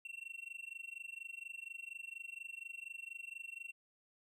triangle tone with amplitude modulation, 2722 Hz, F7, 45 cents flat, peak -40 dBFS, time 0.05-3.72 s, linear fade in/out 2 ms, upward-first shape sine, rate 24.2 Hz, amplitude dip 95%, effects none

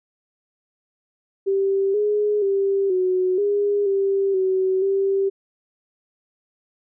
sine tone with pitch steps, 390.8 / 417.3 / 393.3 / 368.9 / 407.7 / 392.4 / 377 / 391 Hz, G4 / G#4 / G4 / F#4 / G#4 / G4 / F#4 / G4, -5 / +8 / +6 / -5 / -32 / +2 / +32 / -4 cents, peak -17 dBFS, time 1.46-5.3 s, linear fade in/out 20 ms, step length 480 ms, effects none

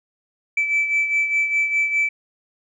sine beating tone pair, 2315 / 2319.9 Hz, D7 / D7, -25 / -22 cents, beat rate 4.9 Hz, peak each -17 / -24 dBFS, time 0.57-2.09 s, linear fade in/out 5 ms, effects tanh soft clip ceiling -13 dBFS

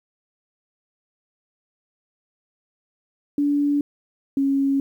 sine tone pair in turn, 288.3 / 275 Hz, D4 / C#4, -32 / -14 cents, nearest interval minor second, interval 82 cents, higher first, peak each -17 dBFS, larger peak neither, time 3.38-3.81 / 4.37-4.8 s, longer neither, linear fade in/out 2 ms, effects 9-bit

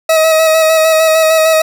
40% pulse tone with vibrato, 638 Hz, D#5, 43 cents sharp, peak -6 dBFS, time 0.09-1.62 s, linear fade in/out 5 ms, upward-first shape square, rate 6.6 Hz, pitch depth 18 cents each way, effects none

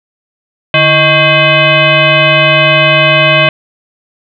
sine tone with frequency modulation, 1584 Hz, G6, 18 cents sharp, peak -4 dBFS, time 0.74-3.49 s, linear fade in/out 2 ms, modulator 479 Hz, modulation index 3.1, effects none

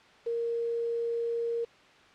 sine tone with quantisation, 466.2 Hz, A#4, in tune, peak -28 dBFS, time 0.26-1.65 s, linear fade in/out 10 ms, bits 8, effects white hiss -56 dBFS RMS until 2.14 s + low-pass 3000 Hz 12 dB/octave

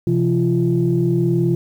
sine tone cluster, 130 / 169.5 / 345.1 Hz, C3 / E3 / F4, -11 / +49 / -21 cents, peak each -18 dBFS, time 0.07-1.55 s, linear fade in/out 2 ms, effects tanh soft clip ceiling -6 dBFS + 8-bit

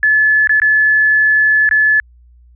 sine tone with dropouts, 1724 Hz, A6, 36 cents flat, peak -8 dBFS, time 0.03-2 s, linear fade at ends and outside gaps 1 ms, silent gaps 0.473-0.494 / 0.6-0.618 / 1.691-1.711 s, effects added 60 Hz sine -42 dBFS peak until 2.55 s

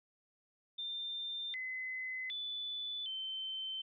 sine tone with pitch steps, 3590 / 2034 / 3483 / 3088 Hz, A7 / C7 / A7 / G7, +34 / -50 / -18 / -27 cents, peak -38 dBFS, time 0.78-3.82 s, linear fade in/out 10 ms, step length 760 ms, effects none

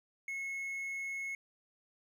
triangle tone, 2181 Hz, C#7, 29 cents flat, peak -35 dBFS, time 0.28-1.35 s, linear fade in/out 2 ms, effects none

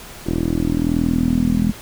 10% pulse tone with low-pass filter sweep, 41.2 Hz, E1, in tune, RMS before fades -18 dBFS, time 0.26-1.72 s, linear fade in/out 10 ms, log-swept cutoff 360 to 220 Hz, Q 5.9, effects pink hiss -37 dBFS RMS until 1.81 s

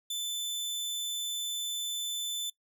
sawtooth tone, 3520 Hz, A7, in tune, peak -29 dBFS, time 0.1-2.5 s, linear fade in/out 5 ms, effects noise-tail reverb RT60 0.1 s tail -21 dB re dry

